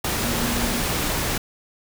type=tone in noise; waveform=sine; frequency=237.8 Hz; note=A#3; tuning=35 cents sharp; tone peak=-27 dBFS; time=0.22-0.8 s; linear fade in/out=5 ms; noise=pink; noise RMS=-24 dBFS; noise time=0.04-1.38 s; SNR=-6 dB; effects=none